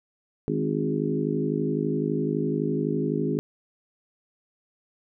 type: harmonic tone with a mistuned harmonic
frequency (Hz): 51.9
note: G#1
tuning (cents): 0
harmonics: 3 / 4 / 5 / 6 / 7 / 8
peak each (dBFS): -29 / -32 / -29 / -32 / -31 / -30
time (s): 0.48-3.39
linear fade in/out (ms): 0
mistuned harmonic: 6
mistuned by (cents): -21
effects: none